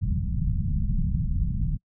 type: low-pass noise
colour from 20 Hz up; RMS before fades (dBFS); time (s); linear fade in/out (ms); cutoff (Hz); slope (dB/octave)
pink; -25; 0.01-1.78; 20; 200; 48
effects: noise-tail reverb RT60 0.1 s tail -26 dB re dry